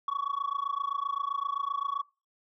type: tone with amplitude modulation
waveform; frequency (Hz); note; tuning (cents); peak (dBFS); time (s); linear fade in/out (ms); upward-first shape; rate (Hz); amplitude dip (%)
sine; 1124; C#6; +24; -23; 0.08-2.02; 2; sine; 27.7; 95
effects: noise-tail reverb RT60 0.3 s tail -24 dB re dry + tanh soft clip ceiling -25 dBFS